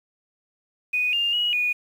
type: tone with pitch steps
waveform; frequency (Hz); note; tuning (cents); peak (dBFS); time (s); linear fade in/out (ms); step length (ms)
sine; 2481 / 2806 / 2905 / 2460; D#7 / F7 / F#7 / D#7; -6 / +8 / -32 / -20; -20; 0.93-1.73; 10; 200
effects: 8-bit